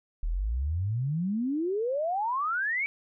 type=exponential sweep; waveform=sine; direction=up; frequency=37.06 to 2316 Hz; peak=-26 dBFS; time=0.23-2.86 s; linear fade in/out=0 ms; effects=none